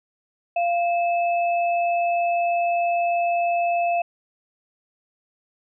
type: tone pair together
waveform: sine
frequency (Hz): 690.8 / 2608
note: F5 / E7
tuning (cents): -19 / -19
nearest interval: octave + major seventh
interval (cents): 2300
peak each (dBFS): -19 / -30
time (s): 0.56-4.02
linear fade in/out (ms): 5
effects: none